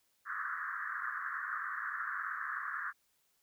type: band-pass noise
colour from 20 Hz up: white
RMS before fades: -39 dBFS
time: 0.25-2.93 s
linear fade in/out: 50 ms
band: 1100 to 1800 Hz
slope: 96 dB/octave
effects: white hiss -75 dBFS RMS until 3.42 s